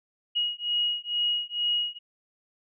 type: beating tone pair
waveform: sine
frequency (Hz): 2891 / 2893.2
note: F#7 / F#7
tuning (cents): -41 / -39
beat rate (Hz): 2.2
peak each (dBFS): -28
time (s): 0.35-1.99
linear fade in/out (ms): 20
effects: none